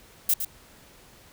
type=noise with echo; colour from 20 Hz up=violet; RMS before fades=-21 dBFS; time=0.29-0.34 s; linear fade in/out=5 ms; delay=110 ms; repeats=1; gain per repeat=-8 dB; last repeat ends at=0.45 s; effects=pink hiss -53 dBFS RMS until 1.32 s